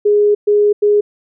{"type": "tone bursts at uneven times", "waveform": "sine", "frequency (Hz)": 414.5, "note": "G#4", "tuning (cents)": -3, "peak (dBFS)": -8, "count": 3, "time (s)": [[0.05, 0.35], [0.47, 0.73], [0.82, 1.01]], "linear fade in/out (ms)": 10, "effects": []}